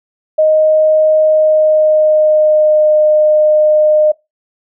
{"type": "tone with pitch glide", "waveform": "sine", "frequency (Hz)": [622, 611], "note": ["D#5", "D#5"], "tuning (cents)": [-1, -32], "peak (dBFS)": -6, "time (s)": [0.38, 4.12], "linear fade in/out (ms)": 10, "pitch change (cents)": -31, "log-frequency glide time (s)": [1.2, 2.95], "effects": ["noise-tail reverb RT60 0.2 s tail -21 dB re dry"]}